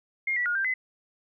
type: tone with pitch steps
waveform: sine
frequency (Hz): 2129 / 1951 / 1432 / 1578 / 2030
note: C7 / B6 / F6 / G6 / B6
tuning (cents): +30 / -22 / +43 / +11 / +47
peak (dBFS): -24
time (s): 0.27-0.74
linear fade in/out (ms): 5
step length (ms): 94
effects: none